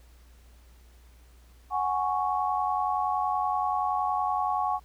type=chord; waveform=sine; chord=F# suspended second; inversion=none; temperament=equal; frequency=740 / 830.6 / 1108.7 Hz; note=F#5 / G#5 / C#6; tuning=0 / 0 / 0 cents; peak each=-29 dBFS; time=1.7-4.8 s; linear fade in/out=50 ms; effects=added 60 Hz sine -52 dBFS peak until 4.84 s + pink hiss -62 dBFS RMS until 4.84 s